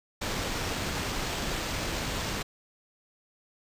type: noise with sample-and-hold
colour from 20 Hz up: pink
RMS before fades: -32 dBFS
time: 0.21-2.43 s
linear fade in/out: 10 ms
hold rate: 11025 Hz
effects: resampled to 32000 Hz